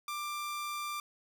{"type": "tone", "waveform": "sawtooth", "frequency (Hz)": 1184, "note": "D6", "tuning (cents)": 14, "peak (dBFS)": -32, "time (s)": [0.08, 1], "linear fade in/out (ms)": 2, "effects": []}